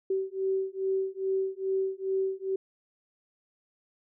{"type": "beating tone pair", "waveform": "sine", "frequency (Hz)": [382.3, 384.7], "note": ["G4", "G4"], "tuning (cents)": [-43, -33], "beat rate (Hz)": 2.4, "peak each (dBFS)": -30, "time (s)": [0.1, 2.56], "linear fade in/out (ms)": 5, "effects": []}